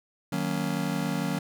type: chord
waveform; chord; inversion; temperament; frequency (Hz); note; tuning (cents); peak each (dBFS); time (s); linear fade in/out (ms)
square; D# minor seventh; none; just; 155.56 / 186.68 / 233.3 / 280; D#3 / F#3 / A#3 / C#4; 0 / +16 / +2 / +18; -33 / -32 / -34 / -34; 0.32-1.39; 5
effects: none